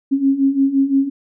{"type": "beating tone pair", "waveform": "sine", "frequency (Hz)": [269.2, 275], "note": ["C4", "C#4"], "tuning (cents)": [49, -14], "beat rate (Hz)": 5.8, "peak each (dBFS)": [-18, -14], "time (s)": [0.11, 1.1], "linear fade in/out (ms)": 20, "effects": []}